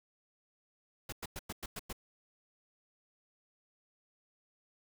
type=noise bursts; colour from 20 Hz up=pink; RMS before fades=-41 dBFS; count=7; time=1.09-1.928 s; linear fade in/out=5 ms; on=34 ms; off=100 ms; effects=none